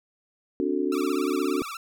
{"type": "chord", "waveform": "sine", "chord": "D dominant seventh", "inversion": "third", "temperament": "just", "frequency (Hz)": [264.3, 293.7, 367.1, 440.5], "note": ["C4", "D4", "F#4", "A4"], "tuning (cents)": [18, 0, -14, 2], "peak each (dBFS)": [-30, -27, -27, -32], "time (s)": [0.6, 1.62], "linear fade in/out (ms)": 0}
{"type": "tone with vibrato", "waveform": "sawtooth", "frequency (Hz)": 1244.5, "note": "D#6", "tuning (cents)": 0, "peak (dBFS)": -30, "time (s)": [0.92, 1.77], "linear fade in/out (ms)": 2, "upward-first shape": "sine", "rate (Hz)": 17, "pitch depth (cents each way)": 170}
{"effects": []}